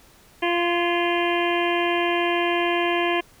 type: harmonic tone with a mistuned harmonic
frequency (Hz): 346.8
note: F4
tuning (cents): -12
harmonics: 1 / 2 / 3 / 5 / 6 / 7 / 8 / 9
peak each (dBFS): -23 / -26 / -28 / -30 / -31 / -31 / -32 / -33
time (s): 0.42-3.21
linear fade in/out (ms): 10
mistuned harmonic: 5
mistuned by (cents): -28
effects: pink hiss -53 dBFS RMS until 3.4 s